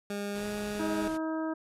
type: tone with pitch glide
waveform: 20% pulse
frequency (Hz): 203.2 to 207.7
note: G#3 to G#3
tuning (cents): -38 to 0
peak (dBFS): -28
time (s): 0.1-1.08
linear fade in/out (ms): 2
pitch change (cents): +38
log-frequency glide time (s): 0.35-0.46
type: low-pass noise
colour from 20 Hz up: pink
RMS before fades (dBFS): -46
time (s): 0.34-1.18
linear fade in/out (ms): 20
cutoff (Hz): 12000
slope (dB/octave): 48
type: harmonic tone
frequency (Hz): 318.4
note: D#4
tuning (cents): +40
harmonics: 1 / 2 / 3 / 4 / 5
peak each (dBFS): -31 / -37 / -41 / -43 / -45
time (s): 0.79-1.54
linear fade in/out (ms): 10
effects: resampled to 32000 Hz